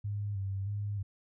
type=tone with vibrato; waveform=sine; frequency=100 Hz; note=G2; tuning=35 cents sharp; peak=-32 dBFS; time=0.04-1.03 s; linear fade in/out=10 ms; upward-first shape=square; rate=1.6 Hz; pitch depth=45 cents each way; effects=none